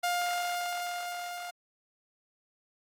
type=tone with level ramp; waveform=sawtooth; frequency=706 Hz; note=F5; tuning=19 cents sharp; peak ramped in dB=-23 to -34 dBFS; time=0.03-1.51 s; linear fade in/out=10 ms; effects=AAC 64 kbps